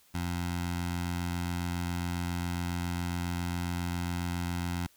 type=tone with notch filter; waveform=15% pulse; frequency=87.31 Hz; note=F2; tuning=in tune; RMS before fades=-33 dBFS; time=0.14-4.87 s; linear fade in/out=10 ms; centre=420 Hz; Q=1; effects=white hiss -63 dBFS RMS until 4.96 s